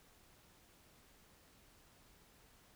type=silence; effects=pink hiss -66 dBFS RMS until 2.75 s